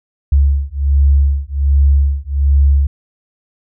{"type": "beating tone pair", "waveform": "sine", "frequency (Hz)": [69.3, 70.6], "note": ["C#2", "C#2"], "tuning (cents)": [0, 32], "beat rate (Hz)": 1.3, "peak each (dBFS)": -12, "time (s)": [0.32, 2.87], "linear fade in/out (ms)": 5, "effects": []}